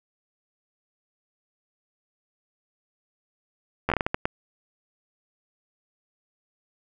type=slowing click train; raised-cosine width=0.5 ms; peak=-8 dBFS; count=9; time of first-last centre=3.89-4.255 s; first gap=11 ms; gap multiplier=1.39; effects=none